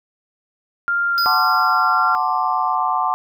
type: tone with pitch glide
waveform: sine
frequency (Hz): 1396.9 to 1374.5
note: F6 to F6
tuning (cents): 0 to -28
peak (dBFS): -16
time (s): 0.88-2.15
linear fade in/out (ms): 0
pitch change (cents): -28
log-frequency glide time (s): 1.09-1.25
type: tone with exponential decay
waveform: square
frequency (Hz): 4978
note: D#8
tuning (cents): 0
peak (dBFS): -19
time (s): 1.18-2.75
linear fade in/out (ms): 0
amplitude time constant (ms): 340
type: chord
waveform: sine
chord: D dominant seventh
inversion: first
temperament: equal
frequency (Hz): 740 / 880 / 1046.5 / 1174.7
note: F#5 / A5 / C6 / D6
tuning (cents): 0 / 0 / 0 / 0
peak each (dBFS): -22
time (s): 1.26-3.14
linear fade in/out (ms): 0
effects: none